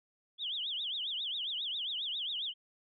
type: tone with vibrato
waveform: sine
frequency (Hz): 3300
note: G#7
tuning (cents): -12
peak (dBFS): -34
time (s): 0.38-2.54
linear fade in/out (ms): 50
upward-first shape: triangle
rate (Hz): 7.4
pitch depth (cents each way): 270
effects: none